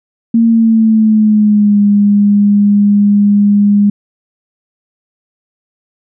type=tone with pitch glide; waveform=sine; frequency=229.2 to 204.2 Hz; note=A#3 to G#3; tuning=-29 to -29 cents; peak=-5 dBFS; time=0.34-3.9 s; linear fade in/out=5 ms; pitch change=-200 cents; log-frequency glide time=0.46-1.8 s; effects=none